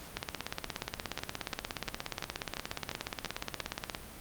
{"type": "two click trains", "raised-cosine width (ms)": 0.2, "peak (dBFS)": [-17, -16], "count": [9, 64], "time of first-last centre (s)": [[1.19, 3.949], [0.17, 3.898]], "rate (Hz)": [2.9, 16.9], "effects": ["pink hiss -48 dBFS RMS until 4.2 s", "Opus 48 kbps"]}